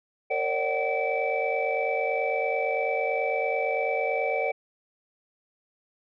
sine tone cluster, 462 / 545 / 594 / 753 / 2309 Hz, A#4 / C#5 / D5 / F#5 / D7, -16 / -29 / +20 / +30 / -30 cents, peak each -30 dBFS, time 0.3-4.52 s, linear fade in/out 10 ms, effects tanh soft clip ceiling -14 dBFS

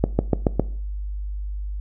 accelerating click train, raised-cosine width 2 ms, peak -3 dBFS, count 5, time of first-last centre 0.04-0.596 s, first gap 150 ms, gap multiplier 0.95, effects noise-tail reverb RT60 0.5 s tail -19 dB re dry + added 50 Hz sine -26 dBFS peak until 1.8 s

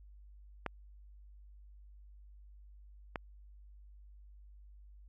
clicks, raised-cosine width 0.5 ms, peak -20 / -21 dBFS, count 2, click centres 0.663 / 3.158 s, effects added 50 Hz sine -53 dBFS peak until 5.08 s + AAC 48 kbps

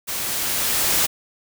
white noise with level ramp, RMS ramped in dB -27 to -18 dBFS, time 0.07-1.07 s, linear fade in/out 20 ms, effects none

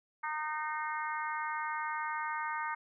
harmonic tone, 306.7 Hz, D#4, 25 cents flat, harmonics 3 / 4 / 5 / 6 / 7, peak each -37 / -39 / -41 / -43 / -44 dBFS, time 0.23-2.75 s, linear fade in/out 10 ms, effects none

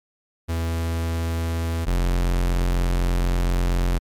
45% pulse tone pair in turn, 82.9 / 44.14 Hz, E2 / F1, +10 / +19 cents, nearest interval major seventh, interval 1091 cents, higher first, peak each -22 / -18 dBFS, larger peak second, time 0.48-1.86 / 1.86-3.99 s, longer second, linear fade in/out 20 ms, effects MP3 96 kbps

